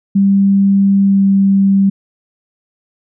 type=tone with pitch glide; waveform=sine; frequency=197.1 to 195.85 Hz; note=G3 to G3; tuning=+10 to -1 cents; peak=-7 dBFS; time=0.15-1.9 s; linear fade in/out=10 ms; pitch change=-11 cents; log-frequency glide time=1.04-1.23 s; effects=none